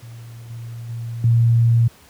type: tone with level steps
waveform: sine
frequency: 116.54 Hz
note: A#2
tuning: in tune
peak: -34 / -29 / -25 / -11 dBFS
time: 0.02-1.88 s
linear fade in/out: 10 ms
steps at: 0.5 / 0.89 / 1.24 s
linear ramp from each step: 2 ms
effects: pink hiss -49 dBFS RMS until 2.09 s + high-pass 60 Hz 12 dB/octave